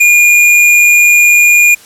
square tone, 2426 Hz, D#7, 44 cents flat, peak -4 dBFS, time 0-1.75 s, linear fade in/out 10 ms, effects white hiss -38 dBFS RMS until 1.85 s + low-pass 12000 Hz 12 dB/octave

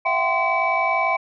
sine tone cluster, 663 / 721 / 772 / 1036 / 2288 Hz, E5 / F#5 / G5 / C6 / D7, +10 / -45 / -27 / -17 / -46 cents, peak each -24 / -28 / -24 / -22 / -22 dBFS, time 0.05-1.17 s, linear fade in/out 10 ms, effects tanh soft clip ceiling -10 dBFS

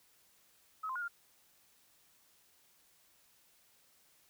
sine tone with pitch steps, 1279 / 1043 / 1439 / 1400 Hz, D#6 / C6 / F#6 / F6, +47 / -6 / -49 / +4 cents, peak -36 dBFS, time 0.83-1.082 s, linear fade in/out 10 ms, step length 63 ms, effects white hiss -68 dBFS RMS until 4.29 s

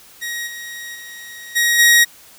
sawtooth tone with level steps, 1890 Hz, A#6, 23 cents sharp, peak -20 / -26 / -30 / -10 / -5 dBFS, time 0.21-2.05 s, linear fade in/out 20 ms, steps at 0.46 / 0.94 / 1.55 / 1.78 s, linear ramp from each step 20 ms, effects white hiss -45 dBFS RMS until 2.38 s

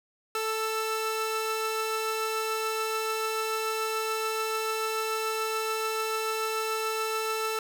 sawtooth tone pair together, 440 / 1326.9 Hz, A4 / E6, 0 / +11 cents, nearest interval octave + perfect fifth, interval 1911 cents, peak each -26 / -28 dBFS, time 0.35-7.59 s, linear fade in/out 2 ms, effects none

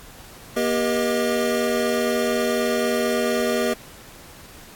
square tone cluster, 238.6 / 394.6 / 478.7 / 625 Hz, A#3 / G4 / A#4 / D#5, +41 / +11 / +46 / +8 cents, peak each -26 dBFS, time 0.56-3.74 s, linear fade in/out 10 ms, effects pink hiss -44 dBFS RMS until 4.75 s + AAC 64 kbps

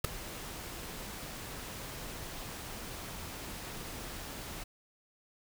pink noise with ADSR envelope, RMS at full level -26 dBFS, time 0.04-4.64 s, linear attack 8 ms, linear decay 4 ms, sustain -17 dB, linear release 11 ms, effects none

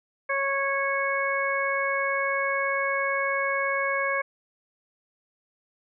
harmonic tone, 551 Hz, C#5, 11 cents flat, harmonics 1 / 2 / 3 / 4, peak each -29 / -29 / -29 / -29 dBFS, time 0.29-4.22 s, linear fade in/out 10 ms, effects none

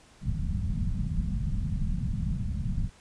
pink low-pass noise, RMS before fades -29 dBFS, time 0.21-2.9 s, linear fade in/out 50 ms, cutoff 210 Hz, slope 48 dB/octave, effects pink hiss -57 dBFS RMS until 3 s + resampled to 22050 Hz

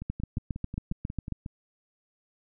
two click trains, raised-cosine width 5 ms, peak -18 / -24 dBFS, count 10 / 9, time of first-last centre 0.1-1.323 / 0.02-1.461 s, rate 7.36 / 5.55 Hz, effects none

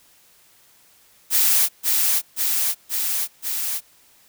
blue noise with echo, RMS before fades -17 dBFS, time 1.3-1.69 s, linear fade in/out 50 ms, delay 530 ms, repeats 4, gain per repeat -2 dB, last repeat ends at 3.81 s, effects white hiss -55 dBFS RMS until 4.28 s

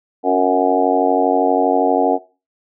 harmonic tone with a mistuned harmonic, 92.5 Hz, F#2, in tune, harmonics 3 / 4 / 5 / 6 / 7 / 8 / 9, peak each -19 / -22 / -18 / -25 / -20 / -17 / -22 dBFS, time 0.23-2.19 s, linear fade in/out 50 ms, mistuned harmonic 4, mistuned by -22 cents, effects noise-tail reverb RT60 0.3 s tail -17 dB re dry

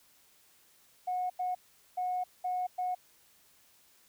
sine tone bursts at uneven times, 729 Hz, F#5, 26 cents flat, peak -29 dBFS, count 5, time 1.07-1.3 / 1.39-1.55 / 1.97-2.24 / 2.44-2.67 / 2.78-2.95 s, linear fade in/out 10 ms, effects tanh soft clip ceiling -25 dBFS + white hiss -64 dBFS RMS until 4.08 s

